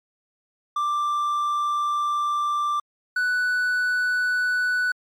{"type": "tone pair in turn", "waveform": "triangle", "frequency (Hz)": [1179, 1485.4], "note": ["D6", "F#6"], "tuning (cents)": [6, 6], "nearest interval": "major third", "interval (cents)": 400, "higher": "second", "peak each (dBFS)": [-19, -18], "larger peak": "second", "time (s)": [[0.76, 2.8], [3.16, 4.92]], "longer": "first", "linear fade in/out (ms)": 5, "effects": ["MP3 96 kbps"]}